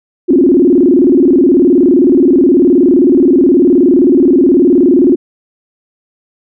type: tone with vibrato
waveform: sine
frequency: 308.4 Hz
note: D#4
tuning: 15 cents flat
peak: -4 dBFS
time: 0.28-5.16 s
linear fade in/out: 20 ms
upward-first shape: square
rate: 19 Hz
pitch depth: 250 cents each way
effects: none